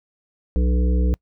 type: harmonic tone with a mistuned harmonic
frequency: 61.74 Hz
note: B1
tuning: in tune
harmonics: 1 / 3 / 5 / 7 / 8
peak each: -16 / -26 / -30 / -33 / -34 dBFS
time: 0.56-1.14 s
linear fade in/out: 0 ms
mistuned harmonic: 5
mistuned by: -45 cents
effects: noise-tail reverb RT60 0.1 s tail -26 dB re dry